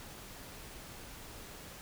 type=silence; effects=pink hiss -49 dBFS RMS until 1.81 s